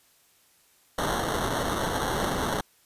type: noise with sample-and-hold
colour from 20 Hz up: white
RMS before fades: -28 dBFS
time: 0.98-2.61 s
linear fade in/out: 5 ms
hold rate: 2450 Hz
effects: white hiss -62 dBFS RMS until 2.85 s + resampled to 32000 Hz